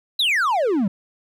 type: exponential sweep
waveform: triangle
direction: down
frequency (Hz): 4100 to 180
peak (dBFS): -15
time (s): 0.19-0.88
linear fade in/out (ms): 5
effects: none